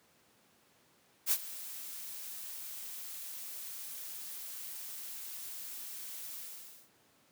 blue noise with ADSR envelope, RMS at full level -27 dBFS, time 1.26-6.9 s, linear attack 55 ms, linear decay 58 ms, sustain -17 dB, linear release 530 ms, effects pink hiss -67 dBFS RMS until 7.31 s + high-pass 150 Hz 12 dB/octave

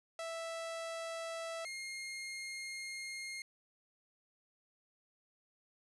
sawtooth tone pair in turn, 659.3 / 2133 Hz, E5 / C7, 0 / +33 cents, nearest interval octave + minor sixth, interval 2033 cents, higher second, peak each -36 / -38 dBFS, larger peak first, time 0.19-1.65 / 1.65-3.42 s, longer second, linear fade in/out 2 ms, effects resampled to 24000 Hz + 13-bit

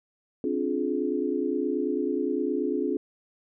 sine chord, D half-diminished seventh, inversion third, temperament just, 264.3 / 293.7 / 352.4 / 422.9 Hz, C4 / D4 / F4 / Ab4, +18 / 0 / +16 / +31 cents, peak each -30 dBFS, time 0.44-2.97 s, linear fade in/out 2 ms, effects none

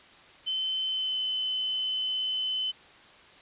sine tone with pitch glide, 3064 to 3039 Hz, G7 to F#7, -40 to +46 cents, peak -27 dBFS, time 0.46-2.72 s, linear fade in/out 20 ms, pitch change -14 cents, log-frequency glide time 0.89-1.18 s, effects white hiss -53 dBFS RMS until 3.41 s + resampled to 8000 Hz

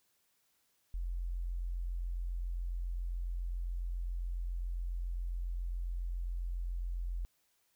sine tone, 43.65 Hz, F1, in tune, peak -34 dBFS, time 0.94-7.25 s, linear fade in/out 0 ms, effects white hiss -75 dBFS RMS until 7.75 s

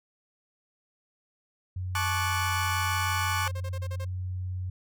sine tone, 91.8 Hz, F#2, 13 cents flat, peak -30 dBFS, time 1.76-4.7 s, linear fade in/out 5 ms
30% pulse chord, D major seventh, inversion second, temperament equal with one note detuned, 866.9 / 1108.7 / 1174.7 / 1480 Hz, A5 / C#6 / D6 / F#6, -26 / 0 / 0 / 0 cents, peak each -30 dBFS, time 1.95-3.48 s, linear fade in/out 2 ms
sawtooth tone bursts, 531 Hz, C5, 25 cents sharp, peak -35 dBFS, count 7, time 3.46-4.05 s, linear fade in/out 10 ms, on 56 ms, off 33 ms
effects none

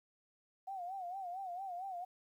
sine tone with vibrato, 740 Hz, F#5, in tune, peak -40 dBFS, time 0.67-2.05 s, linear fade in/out 10 ms, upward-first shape sine, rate 4.4 Hz, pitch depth 110 cents each way, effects 12-bit

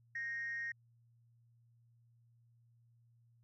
sine tone with frequency modulation, 1864.7 Hz, A#6, in tune, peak -37 dBFS, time 0.15-0.72 s, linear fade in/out 5 ms, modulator 250 Hz, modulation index 0.34, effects tanh soft clip ceiling -34 dBFS + added 117 Hz sine -66 dBFS peak until 3.43 s

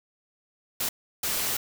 white noise bursts at uneven times, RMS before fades -28 dBFS, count 2, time 0.8-0.89 / 1.23-1.57 s, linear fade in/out 5 ms, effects none

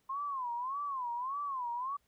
sine tone with vibrato, 1046.5 Hz, C6, in tune, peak -34 dBFS, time 0.09-1.97 s, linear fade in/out 10 ms, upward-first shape sine, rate 1.7 Hz, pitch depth 180 cents each way, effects pink hiss -75 dBFS RMS until 2.07 s

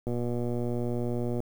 click train, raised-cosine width 2 ms, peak -19 dBFS, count 161, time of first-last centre 0.07-1.403 s, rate 120 Hz, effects 8-bit

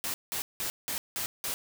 white noise bursts, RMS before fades -33 dBFS, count 6, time 0.04-1.54 s, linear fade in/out 0 ms, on 100 ms, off 180 ms, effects none

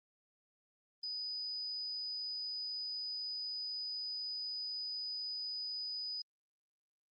sine tone, 4978 Hz, D#8, in tune, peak -38 dBFS, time 1.03-6.22 s, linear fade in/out 5 ms, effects Opus 32 kbps

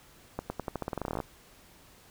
accelerating click train, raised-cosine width 1 ms, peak -18 dBFS, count 18, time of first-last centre 0.39-1.202 s, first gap 110 ms, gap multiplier 0.88, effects pink hiss -57 dBFS RMS until 2.1 s

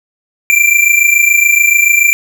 square tone pair together, 2349 / 2376 Hz, D7 / D7, 0 / +20 cents, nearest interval unison, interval 20 cents, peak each -10 dBFS, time 0.5-2.13 s, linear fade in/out 0 ms, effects none

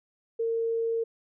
sine tone, 457.1 Hz, A#4, 34 cents flat, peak -25 dBFS, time 0.39-1.04 s, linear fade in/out 10 ms, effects none

